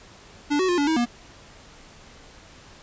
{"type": "tone with pitch steps", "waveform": "square", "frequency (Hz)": [291.2, 373.2, 353.3, 287.1, 319.6, 239.2], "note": ["D4", "F#4", "F4", "D4", "D#4", "A#3"], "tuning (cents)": [-15, 15, 20, -39, 47, 45], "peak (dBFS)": -20, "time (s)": [0.5, 1.058], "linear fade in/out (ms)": 20, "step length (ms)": 93, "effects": ["pink hiss -48 dBFS RMS until 2.82 s", "resampled to 16000 Hz"]}